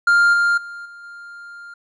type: tone with level steps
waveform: triangle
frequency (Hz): 1400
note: F6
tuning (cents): +4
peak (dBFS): -9 / -12 / -29 / -35 / -33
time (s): 0.07-1.74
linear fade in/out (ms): 5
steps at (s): 0.33 / 0.57 / 0.85 / 1.03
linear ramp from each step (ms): 10
effects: resampled to 24000 Hz